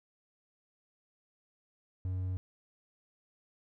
triangle tone, 92.5 Hz, F#2, in tune, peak -30 dBFS, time 2.05-2.37 s, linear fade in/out 0 ms, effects none

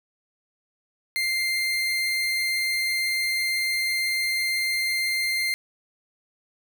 30% pulse tone, 2098 Hz, C7, 4 cents sharp, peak -20 dBFS, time 1.16-5.54 s, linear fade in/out 0 ms, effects none

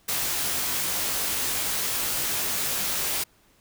white noise with comb filter, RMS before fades -27 dBFS, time 0.08-3.24 s, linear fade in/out 10 ms, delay 18 ms, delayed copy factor -0.7, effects pink hiss -61 dBFS RMS until 3.6 s

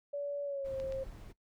sine tone with pitch glide, 572 to 533.7 Hz, D5 to C5, -46 to +34 cents, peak -34 dBFS, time 0.13-1.04 s, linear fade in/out 10 ms, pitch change -120 cents, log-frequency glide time 0.44-0.75 s
brown noise, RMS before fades -48 dBFS, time 0.64-1.33 s, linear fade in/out 20 ms
clicks, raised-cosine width 0.2 ms, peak -33 dBFS, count 2, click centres 0.8 / 0.923 s
effects noise-tail reverb RT60 0.1 s tail -18 dB re dry

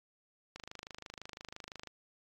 click train, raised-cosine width 0.2 ms, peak -27 dBFS, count 35, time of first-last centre 0.56-1.873 s, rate 25.9 Hz, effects AAC 48 kbps

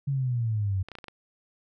sine exponential sweep, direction down, 142.2 to 92.4 Hz, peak -24 dBFS, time 0.07-0.83 s, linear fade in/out 10 ms
clicks, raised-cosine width 0.3 ms, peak -25 dBFS, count 6, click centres 0.886 / 0.917 / 0.953 / 0.986 / 1.042 / 1.083 s
effects none

